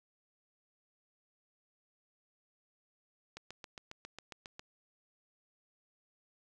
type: click train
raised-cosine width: 0.2 ms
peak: -28 dBFS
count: 10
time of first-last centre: 3.37-4.594 s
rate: 7.35 Hz
effects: none